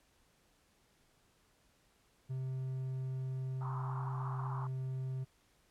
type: tone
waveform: triangle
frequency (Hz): 130.81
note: C3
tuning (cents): 0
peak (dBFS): -34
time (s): 2.29-5.25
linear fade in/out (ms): 20
type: band-pass noise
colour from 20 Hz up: pink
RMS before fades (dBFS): -46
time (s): 3.61-4.67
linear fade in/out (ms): 2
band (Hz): 860 to 1200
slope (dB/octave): 48
effects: pink hiss -71 dBFS RMS until 5.7 s + low-pass 12000 Hz 12 dB/octave